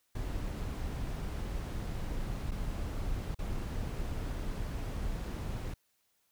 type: noise with dropouts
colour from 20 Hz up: brown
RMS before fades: -36 dBFS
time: 0.15-5.74 s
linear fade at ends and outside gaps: 5 ms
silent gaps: 2.51-2.516 / 3.347-3.388 s
effects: white hiss -75 dBFS RMS until 6.31 s